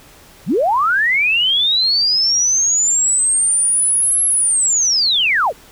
sine linear two-way sweep, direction up then down, 119.7 to 11175 to 363.8 Hz, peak -12 dBFS, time 0.46-5.53 s, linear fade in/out 50 ms, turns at 4.25 s, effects pink hiss -44 dBFS RMS until 5.71 s

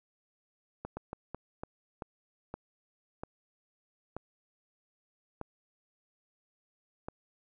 slowing click train, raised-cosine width 1 ms, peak -24 dBFS, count 11, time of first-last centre 0.85-7.085 s, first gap 120 ms, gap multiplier 1.34, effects none

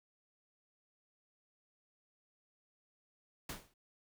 pink noise with exponential decay, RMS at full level -39 dBFS, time 3.49-3.74 s, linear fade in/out 5 ms, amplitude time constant 53 ms, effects none

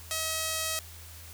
sawtooth tone with band-pass filter, 639 Hz, D#5, 46 cents sharp, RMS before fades -32 dBFS, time 0.11-0.79 s, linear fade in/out 0 ms, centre 8700 Hz, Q 0.61, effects added 82 Hz sine -47 dBFS peak until 1.33 s + white hiss -49 dBFS RMS until 1.33 s

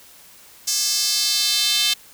square tone with high-pass filter sweep, 238.8 Hz, A#3, 42 cents sharp, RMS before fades -20 dBFS, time 0.67-1.94 s, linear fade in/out 10 ms, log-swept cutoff 5800 to 3400 Hz, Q 2.7, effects white hiss -47 dBFS RMS until 2.13 s

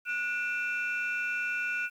sine tone cluster, 1459 / 2384 / 2674 Hz, F#6 / D7 / E7, -25 / +25 / +24 cents, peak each -30 / -36 / -34 dBFS, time 0.05-1.9 s, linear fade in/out 50 ms, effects tanh soft clip ceiling -23 dBFS + 10-bit

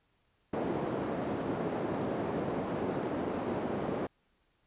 white band-pass noise, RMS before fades -34 dBFS, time 0.53-4.07 s, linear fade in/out 5 ms, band 150 to 490 Hz, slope 12 dB/octave, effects pink hiss -73 dBFS RMS until 4.66 s + resampled to 8000 Hz

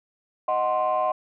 sine chord, C diminished, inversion first, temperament equal, 622.3 / 740 / 1046.5 Hz, Eb5 / Gb5 / C6, 0 / 0 / 0 cents, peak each -24 dBFS, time 0.48-1.12 s, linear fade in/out 5 ms, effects tanh soft clip ceiling -15 dBFS

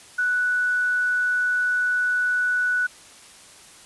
sine tone with quantisation, 1480 Hz, F#6, in tune, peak -19 dBFS, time 0.18-2.87 s, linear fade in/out 10 ms, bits 8, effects white hiss -47 dBFS RMS until 3.85 s + resampled to 24000 Hz

